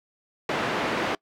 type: band-pass noise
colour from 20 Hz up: pink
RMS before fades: -27 dBFS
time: 0.49-1.15 s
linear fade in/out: 2 ms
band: 240 to 2500 Hz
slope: 12 dB/octave
effects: noise-tail reverb RT60 0.1 s tail -25 dB re dry